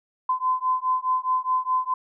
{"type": "beating tone pair", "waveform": "sine", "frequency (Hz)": [1021, 1025.8], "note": ["C6", "C6"], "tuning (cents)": [-43, -35], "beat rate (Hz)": 4.8, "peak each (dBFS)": -24, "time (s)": [0.29, 1.94], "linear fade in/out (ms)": 5, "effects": []}